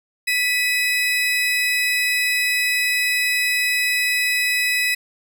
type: tone pair together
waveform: 35% pulse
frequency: 1975.5 / 2535 Hz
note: B6 / D#7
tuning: 0 / +32 cents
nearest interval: major third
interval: 432 cents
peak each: -19 dBFS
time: 0.27-4.95 s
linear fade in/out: 10 ms
effects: none